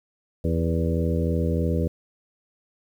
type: harmonic tone with a mistuned harmonic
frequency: 83.2 Hz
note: E2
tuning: 17 cents sharp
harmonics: 1 / 2 / 3 / 4 / 5 / 6 / 7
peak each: -24 / -26 / -30 / -32 / -33 / -30 / -36 dBFS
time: 0.44-1.88 s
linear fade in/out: 5 ms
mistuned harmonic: 6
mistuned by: -34 cents
effects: 9-bit